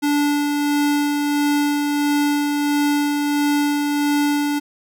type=tone with tremolo; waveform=square; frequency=290.9 Hz; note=D4; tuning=16 cents flat; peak=-16 dBFS; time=0.02-4.6 s; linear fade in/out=20 ms; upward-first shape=sine; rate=1.5 Hz; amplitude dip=30%; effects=none